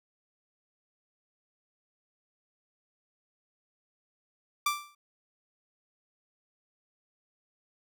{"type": "tone with exponential decay", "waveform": "sawtooth", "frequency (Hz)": 1174.7, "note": "D6", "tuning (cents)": 0, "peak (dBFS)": -19, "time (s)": [4.66, 4.95], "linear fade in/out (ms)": 5, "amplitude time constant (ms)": 62, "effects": []}